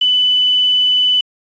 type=tone with quantisation; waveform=sine; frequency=2994 Hz; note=F#7; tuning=20 cents sharp; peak=-10 dBFS; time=0.01-1.21 s; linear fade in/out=5 ms; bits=6; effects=resampled to 16000 Hz